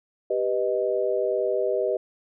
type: chord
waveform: sine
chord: G augmented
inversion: none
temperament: equal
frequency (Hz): 392 / 493.9 / 622.3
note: G4 / B4 / D#5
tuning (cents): 0 / 0 / 0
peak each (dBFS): -26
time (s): 0.3-1.97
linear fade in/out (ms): 5
effects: none